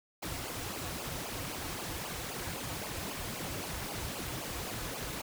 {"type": "noise with flanger", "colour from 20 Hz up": "pink", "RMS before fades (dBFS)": -39, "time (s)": [0.22, 5.22], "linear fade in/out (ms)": 10, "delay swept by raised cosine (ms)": [0.52, 5.12], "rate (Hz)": 3.8, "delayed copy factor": -0.85, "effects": []}